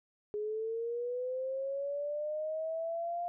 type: linear sweep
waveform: sine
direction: up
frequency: 415.3 to 702 Hz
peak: -33 dBFS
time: 0.34-3.28 s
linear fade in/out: 0 ms
effects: none